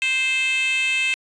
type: tone with high-pass filter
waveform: 10% pulse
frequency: 523.3 Hz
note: C5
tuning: in tune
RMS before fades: -21 dBFS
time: 0.02-1.14 s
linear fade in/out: 0 ms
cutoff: 2500 Hz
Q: 6.2
effects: resampled to 22050 Hz